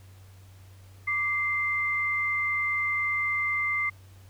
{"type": "tone pair together", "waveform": "sine", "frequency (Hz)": [1171, 2086], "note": ["D6", "C7"], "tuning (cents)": [-5, -6], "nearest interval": "minor seventh", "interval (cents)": 999, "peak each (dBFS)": [-33, -25], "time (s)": [1.07, 3.9], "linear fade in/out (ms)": 10, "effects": ["added 95 Hz sine -48 dBFS peak until 4.29 s", "pink hiss -59 dBFS RMS until 4.29 s"]}